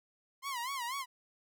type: tone with vibrato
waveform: sawtooth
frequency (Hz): 1026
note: C6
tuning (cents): -34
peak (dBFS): -32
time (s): 0.42-1.06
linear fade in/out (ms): 50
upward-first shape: sine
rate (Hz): 4.1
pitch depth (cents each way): 160
effects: none